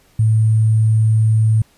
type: tone with sample-and-hold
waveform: sine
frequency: 110 Hz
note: A2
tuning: in tune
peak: -10 dBFS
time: 0.19-1.62 s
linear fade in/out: 5 ms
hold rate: 8820 Hz
effects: pink hiss -54 dBFS RMS until 1.77 s + resampled to 32000 Hz